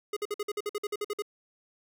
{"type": "tone bursts", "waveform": "square", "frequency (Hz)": 415.3, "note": "G#4", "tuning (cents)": 0, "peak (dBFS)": -30, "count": 13, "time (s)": [0.13, 1.222], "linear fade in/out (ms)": 5, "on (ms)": 36, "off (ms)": 52, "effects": []}